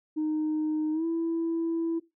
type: tone with pitch glide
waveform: sine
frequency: 308.8 to 331 Hz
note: D#4 to E4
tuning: -13 to +7 cents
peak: -24 dBFS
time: 0.16-2 s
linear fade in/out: 20 ms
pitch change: +120 cents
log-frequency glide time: 0.92-1.05 s
effects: noise-tail reverb RT60 0.2 s tail -17 dB re dry + tanh soft clip ceiling -23 dBFS